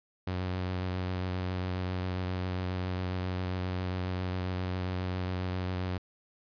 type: tone with vibrato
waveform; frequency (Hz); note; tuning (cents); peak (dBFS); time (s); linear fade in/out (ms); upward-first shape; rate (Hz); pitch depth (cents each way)
sawtooth; 91.7; F#2; -15; -27; 0.27-5.98; 5; sine; 7.4; 18
effects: resampled to 11025 Hz